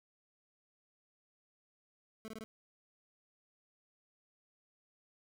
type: tone bursts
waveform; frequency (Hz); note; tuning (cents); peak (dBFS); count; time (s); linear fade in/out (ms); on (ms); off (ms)
25% pulse; 220; A3; 0; -40; 4; 2.25-2.44; 0; 31; 22
effects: none